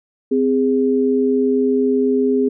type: tone pair together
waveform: sine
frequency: 258.9 / 410.9 Hz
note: C4 / G#4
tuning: -18 / -18 cents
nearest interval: minor sixth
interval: 800 cents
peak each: -16 dBFS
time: 0.31-2.49 s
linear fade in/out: 10 ms
effects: none